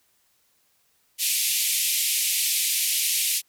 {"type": "band-pass noise", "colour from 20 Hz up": "white", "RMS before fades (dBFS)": -24, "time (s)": [1.18, 3.42], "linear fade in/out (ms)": 50, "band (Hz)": [2200, 14000], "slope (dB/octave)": 48, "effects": ["white hiss -66 dBFS RMS until 3.48 s"]}